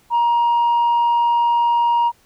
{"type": "tone", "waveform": "sine", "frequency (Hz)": 945, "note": "A#5", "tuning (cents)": 23, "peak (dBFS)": -11, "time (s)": [0.1, 2.12], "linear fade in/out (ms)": 50, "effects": ["tanh soft clip ceiling -12 dBFS", "pink hiss -56 dBFS RMS until 2.25 s"]}